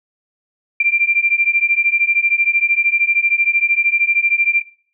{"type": "beating tone pair", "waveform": "sine", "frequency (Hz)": [2363, 2376], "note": ["D7", "D7"], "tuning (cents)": [10, 20], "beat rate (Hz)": 13, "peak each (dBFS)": -15, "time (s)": [0.8, 4.62], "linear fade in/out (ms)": 5, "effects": ["noise-tail reverb RT60 0.5 s tail -20 dB re dry"]}